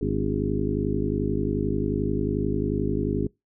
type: harmonic tone with a mistuned harmonic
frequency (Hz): 51.3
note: G#1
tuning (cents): -21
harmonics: 1 / 2 / 3 / 4 / 5 / 6 / 7 / 8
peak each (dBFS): -31 / -31 / -31 / -31 / -31 / -31 / -31 / -31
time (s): 0.01-3.27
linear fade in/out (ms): 5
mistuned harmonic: 6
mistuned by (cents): -68
effects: noise-tail reverb RT60 0.2 s tail -25 dB re dry